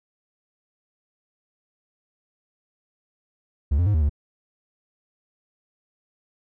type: tone with pitch steps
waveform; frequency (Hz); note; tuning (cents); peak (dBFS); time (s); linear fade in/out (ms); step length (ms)
triangle; 71 / 87.8 / 103.7 / 78 / 72.7; C#2 / F2 / G#2 / D#2 / D2; +42 / +10 / -2 / +5 / -17; -15; 3.71-4.095; 10; 77
effects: none